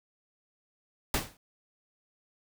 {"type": "noise with exponential decay", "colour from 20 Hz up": "pink", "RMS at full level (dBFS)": -25, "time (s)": [1.14, 1.37], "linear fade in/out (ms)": 2, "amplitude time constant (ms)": 49, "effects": []}